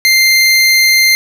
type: tone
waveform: 25% pulse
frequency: 2093 Hz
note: C7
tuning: in tune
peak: -3 dBFS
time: 0.05-1.15 s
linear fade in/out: 0 ms
effects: none